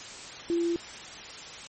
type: tone in noise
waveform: sine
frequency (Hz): 340.4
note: F4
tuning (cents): -44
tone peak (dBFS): -24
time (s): 0.5-0.76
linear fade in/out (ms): 0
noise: white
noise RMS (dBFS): -42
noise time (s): 0-1.67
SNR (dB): +15
effects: MP3 32 kbps